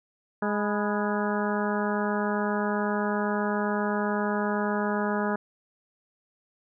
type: harmonic tone with a mistuned harmonic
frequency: 207.7 Hz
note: G#3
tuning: in tune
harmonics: 1 / 2 / 3 / 4 / 5 / 6 / 7 / 8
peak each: -28 / -31 / -33 / -34 / -35 / -36 / -36 / -37 dBFS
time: 0.42-5.36 s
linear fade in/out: 5 ms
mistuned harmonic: 5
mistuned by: -72 cents
effects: none